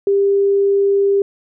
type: tone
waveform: sine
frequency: 397.8 Hz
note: G4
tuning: 25 cents sharp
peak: -11 dBFS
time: 0.07-1.22 s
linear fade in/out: 2 ms
effects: none